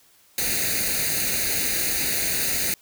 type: noise with comb filter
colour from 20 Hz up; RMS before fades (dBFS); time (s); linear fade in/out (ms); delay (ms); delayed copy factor
white; -24; 0.38-2.74; 2; 0.46; +0.8
effects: white hiss -57 dBFS RMS until 2.81 s